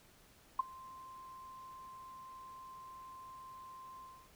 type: tone with ADSR envelope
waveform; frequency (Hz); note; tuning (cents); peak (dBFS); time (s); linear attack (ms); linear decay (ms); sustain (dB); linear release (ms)
sine; 1045; C6; -2; -25; 0.59-4.31; 6; 16; -24; 290
effects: pink hiss -64 dBFS RMS until 4.35 s